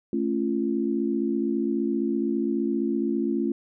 sine chord, A augmented, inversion none, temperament just, 220 / 275 / 343.8 Hz, A3 / C#4 / E#4, 0 / -14 / -27 cents, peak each -27 dBFS, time 0.13-3.52 s, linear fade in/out 2 ms, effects none

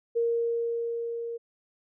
sine tone with level ramp, 466.2 Hz, A#4, in tune, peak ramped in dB -22 to -32 dBFS, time 0.15-1.38 s, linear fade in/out 20 ms, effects none

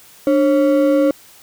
triangle ring-modulated tone, 419.5 Hz, G#4, 17 cents sharp, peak -6 dBFS, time 0.27-1.11 s, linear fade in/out 2 ms, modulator 124 Hz, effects white hiss -45 dBFS RMS until 1.42 s

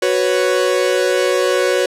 45% pulse chord, F# suspended fourth, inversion none, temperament equal, 370 / 493.9 / 554.4 Hz, F#4 / B4 / C#5, 0 / 0 / 0 cents, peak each -18 dBFS, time 0.02-1.86 s, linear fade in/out 5 ms, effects low-pass 10000 Hz 12 dB/octave

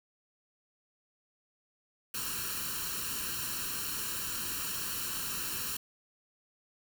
white noise with comb filter, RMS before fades -36 dBFS, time 2.14-5.77 s, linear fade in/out 5 ms, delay 0.71 ms, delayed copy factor +0.8, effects none

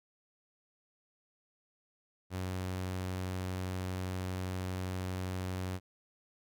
sawtooth tone, 92.5 Hz, F#2, in tune, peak -31 dBFS, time 2.3-5.8 s, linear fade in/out 50 ms, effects none

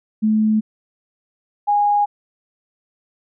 sine tone pair in turn, 216.3 / 823 Hz, A3 / G#5, -29 / -16 cents, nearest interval octave + major seventh, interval 2313 cents, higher second, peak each -13 dBFS, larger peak neither, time 0.22-0.61 / 1.67-2.06 s, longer neither, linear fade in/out 20 ms, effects none

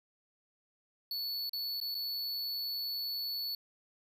square tone with dropouts, 4435 Hz, C#8, in tune, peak -35 dBFS, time 1.11-3.55 s, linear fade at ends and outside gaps 2 ms, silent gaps 1.495-1.532 / 1.802-1.813 / 1.945-1.95 s, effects 12-bit

